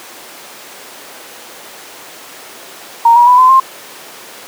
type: tone with pitch steps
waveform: sine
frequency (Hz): 929 / 959.5 / 991.1 / 1023.7 / 1057.3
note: A#5 / A#5 / B5 / C6 / C6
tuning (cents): -6 / +50 / +6 / -38 / +18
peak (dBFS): -3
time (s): 3.05-3.6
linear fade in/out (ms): 5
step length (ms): 110
effects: pink hiss -32 dBFS RMS until 4.47 s + high-pass 400 Hz 12 dB/octave